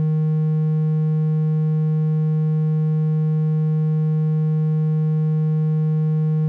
sine tone with hard clipping, 155.56 Hz, D#3, in tune, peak -17 dBFS, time 0-6.48 s, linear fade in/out 0 ms, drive 3 dB, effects none

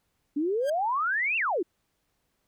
sine exponential two-way sweep, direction up then down, 278.1 to 2794 to 307.5 Hz, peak -24 dBFS, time 0.36-1.63 s, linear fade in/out 10 ms, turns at 1.37 s
sawtooth tone with exponential growth, 1600 Hz, G6, 35 cents sharp, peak -30 dBFS, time 0.6-0.7 s, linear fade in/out 5 ms, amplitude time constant 21 ms
effects pink hiss -75 dBFS RMS until 2.47 s

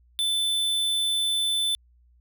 square tone, 3520 Hz, A7, in tune, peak -23 dBFS, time 0.19-1.75 s, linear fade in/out 0 ms, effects added 60 Hz sine -56 dBFS peak until 2.2 s

